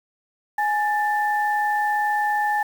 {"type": "tone pair together", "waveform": "sine", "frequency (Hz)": [835.8, 1771], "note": ["G#5", "A6"], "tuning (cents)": [11, 11], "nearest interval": "octave + minor second", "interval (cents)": 1300, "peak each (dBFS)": [-20, -25], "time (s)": [0.58, 2.63], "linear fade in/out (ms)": 5, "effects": ["7-bit"]}